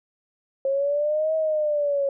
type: linear two-way sweep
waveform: sine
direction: up then down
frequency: 537 to 639 to 550 Hz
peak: -20 dBFS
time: 0.65-2.09 s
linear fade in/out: 2 ms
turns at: 1.35 s
effects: none